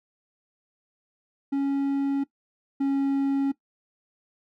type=tone pair in turn; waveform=triangle; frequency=277.2 / 275.3 Hz; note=C#4 / C#4; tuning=0 / -12 cents; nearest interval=unison; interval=12 cents; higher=first; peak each=-20 / -19 dBFS; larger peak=second; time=1.52-2.24 / 2.8-3.52 s; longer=neither; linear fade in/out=10 ms; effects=noise-tail reverb RT60 0.1 s tail -18 dB re dry